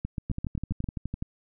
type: two click trains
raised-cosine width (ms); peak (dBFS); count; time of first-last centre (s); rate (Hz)
5; -18 / -19; 7 / 12; 0.05-0.842 / 0.3-1.224; 7.58 / 11.9
effects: none